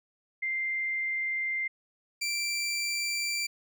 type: tone pair in turn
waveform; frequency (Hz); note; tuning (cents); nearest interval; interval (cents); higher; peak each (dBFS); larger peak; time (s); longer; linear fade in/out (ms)
sine / 20% pulse; 2093 / 2349; C7 / D7; 0 / 0; major second; 200; second; -28 / -24; second; 0.42-1.68 / 2.21-3.47; neither; 10
effects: none